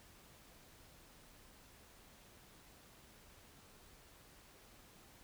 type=silence; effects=pink hiss -62 dBFS RMS until 5.23 s

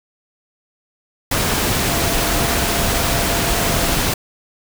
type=tone in noise; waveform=sine; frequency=684 Hz; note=F5; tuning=36 cents flat; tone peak=-27 dBFS; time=1.9-3.95 s; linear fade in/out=5 ms; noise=pink; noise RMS=-18 dBFS; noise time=1.31-4.14 s; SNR=-12 dB; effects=none

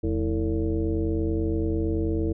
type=tone with frequency modulation; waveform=sine; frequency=206 Hz; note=G#3; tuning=14 cents flat; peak=-22 dBFS; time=0.03-2.33 s; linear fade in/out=10 ms; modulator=121 Hz; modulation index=2; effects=none

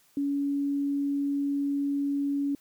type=tone; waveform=sine; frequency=282.2 Hz; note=C#4; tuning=31 cents sharp; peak=-25 dBFS; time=0.17-2.55 s; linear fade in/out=2 ms; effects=white hiss -63 dBFS RMS until 2.6 s

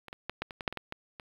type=clicks; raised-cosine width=0.3 ms; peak=-28 / -24 / -17 / -15 / -25 / -20 / -10 / -22 / -19 / -20 / -26 dBFS; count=11; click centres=0.083 / 0.129 / 0.296 / 0.42 / 0.508 / 0.608 / 0.678 / 0.726 / 0.773 / 0.924 / 1.198 s; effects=low-pass 4000 Hz 12 dB/octave + 8-bit

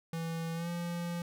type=tone with pitch glide; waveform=square; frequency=164.9 to 172.3 Hz; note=E3 to F3; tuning=+1 to -23 cents; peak=-35 dBFS; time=0.13-1.22 s; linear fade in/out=2 ms; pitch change=+76 cents; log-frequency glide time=0.54-0.69 s; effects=none

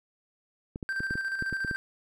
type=clicks; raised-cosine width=3 ms; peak=-22 dBFS; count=9; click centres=0.759 / 0.828 / 1.005 / 1.109 / 1.155 / 1.424 / 1.527 / 1.648 / 1.712 s
type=tone with tremolo; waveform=triangle; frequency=1568 Hz; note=G6; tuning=in tune; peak=-26 dBFS; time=0.89-1.76 s; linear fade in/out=0 ms; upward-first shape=square; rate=14 Hz; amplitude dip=45%
effects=none

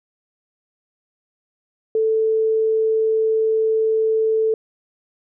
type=tone; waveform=sine; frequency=441.2 Hz; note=A4; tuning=5 cents sharp; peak=-15 dBFS; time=1.95-4.54 s; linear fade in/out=2 ms; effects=none

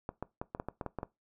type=clicks; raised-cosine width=1 ms; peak=-22 dBFS; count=10; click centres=0.091 / 0.226 / 0.415 / 0.549 / 0.599 / 0.686 / 0.812 / 0.863 / 0.987 / 1.031 s; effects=noise-tail reverb RT60 0.2 s tail -20 dB re dry

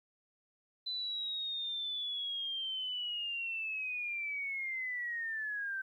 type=linear sweep; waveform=sine; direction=down; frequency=4024 to 1541 Hz; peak=-35 dBFS; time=0.86-5.82 s; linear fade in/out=10 ms; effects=12-bit

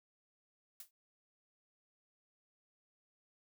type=noise with exponential decay; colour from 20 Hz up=blue; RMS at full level=-45 dBFS; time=0.8-0.91 s; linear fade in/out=2 ms; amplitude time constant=23 ms; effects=none

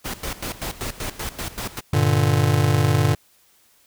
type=noise with tremolo; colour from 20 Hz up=pink; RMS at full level=-28 dBFS; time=0.04-1.81 s; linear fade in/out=20 ms; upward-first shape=square; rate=5.2 Hz; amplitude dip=80%
type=chord; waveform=square; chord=G minor; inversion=none; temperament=just; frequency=98 / 117.6 / 147 Hz; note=G2 / Bb2 / D3; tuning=0 / +16 / +2 cents; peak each=-21 dBFS; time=1.93-3.15 s; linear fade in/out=5 ms
effects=white hiss -58 dBFS RMS until 3.86 s

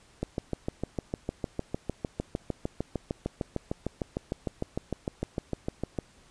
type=click train; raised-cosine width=2 ms; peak=-16 dBFS; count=39; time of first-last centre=0.23-5.988 s; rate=6.6 Hz; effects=pink hiss -59 dBFS RMS until 6.3 s + resampled to 22050 Hz

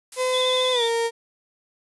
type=noise; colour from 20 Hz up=blue; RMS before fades=-36 dBFS; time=0.12-0.41 s; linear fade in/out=2 ms
type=tone with pitch glide; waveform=35% pulse; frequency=510 to 462.3 Hz; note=C5 to A#4; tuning=-44 to -14 cents; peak=-19 dBFS; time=0.16-1.11 s; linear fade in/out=50 ms; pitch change=-170 cents; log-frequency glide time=0.72-0.83 s
type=tone with vibrato; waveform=sine; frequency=3520 Hz; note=A7; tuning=in tune; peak=-23 dBFS; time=0.3-0.9 s; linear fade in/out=50 ms; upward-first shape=square; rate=13 Hz; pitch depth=32 cents each way
effects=resampled to 24000 Hz

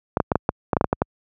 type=clicks; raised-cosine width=1 ms; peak=-3 dBFS; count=11; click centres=0.171 / 0.202 / 0.318 / 0.356 / 0.491 / 0.732 / 0.768 / 0.811 / 0.843 / 0.929 / 1.019 s; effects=high-pass 60 Hz 12 dB/octave

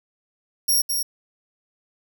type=tone with echo; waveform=10% pulse; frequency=5588 Hz; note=F8; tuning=in tune; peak=-11 dBFS; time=0.68-0.82 s; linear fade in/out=10 ms; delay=210 ms; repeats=1; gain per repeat=-5 dB; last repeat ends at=1.03 s; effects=none

